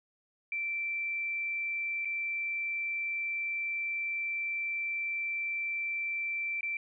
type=tone with dropouts; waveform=sine; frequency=2341 Hz; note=D7; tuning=6 cents flat; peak=-31 dBFS; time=0.52-6.77 s; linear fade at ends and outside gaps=2 ms; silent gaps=2.049-2.054 / 6.609-6.63 s; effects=none